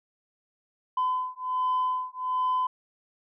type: beating tone pair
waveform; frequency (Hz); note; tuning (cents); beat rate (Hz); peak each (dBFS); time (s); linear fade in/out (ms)
sine; 1014 / 1015.3; B5 / B5; +45 / +48; 1.3; -27; 0.97-2.67; 5
effects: tanh soft clip ceiling -20 dBFS